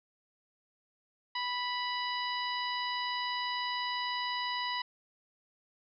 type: harmonic tone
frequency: 986 Hz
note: B5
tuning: 3 cents flat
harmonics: 1 / 2 / 3 / 4 / 5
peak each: -35 / -38 / -40 / -41 / -42 dBFS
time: 1.35-4.82 s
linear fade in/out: 5 ms
effects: none